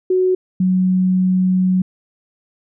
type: tone pair in turn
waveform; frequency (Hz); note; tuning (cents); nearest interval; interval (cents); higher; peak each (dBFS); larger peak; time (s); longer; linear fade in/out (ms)
sine; 370 / 185; F#4 / F#3; 0 / 0; octave; 1200; first; -12; neither; 0.1-0.35 / 0.6-1.82; second; 5
effects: none